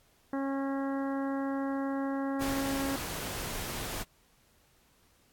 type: harmonic tone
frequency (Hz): 273.4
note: C#4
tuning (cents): -24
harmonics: 1 / 2 / 3 / 4 / 5 / 6 / 7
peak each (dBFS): -31 / -38 / -41 / -43 / -47 / -47 / -51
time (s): 0.33-2.96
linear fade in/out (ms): 2
type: noise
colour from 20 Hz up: pink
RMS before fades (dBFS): -37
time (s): 2.4-4.04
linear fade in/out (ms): 20
effects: pink hiss -66 dBFS RMS until 5.32 s + AAC 64 kbps